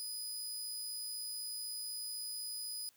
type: tone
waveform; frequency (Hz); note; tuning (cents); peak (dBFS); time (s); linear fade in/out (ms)
20% pulse; 4978; D#8; 0; -34; 0-2.89; 0
effects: white hiss -69 dBFS RMS until 2.96 s